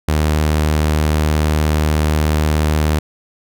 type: tone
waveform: sawtooth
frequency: 76.6 Hz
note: D#2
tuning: 27 cents flat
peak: -9 dBFS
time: 0.08-2.99 s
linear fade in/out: 5 ms
effects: none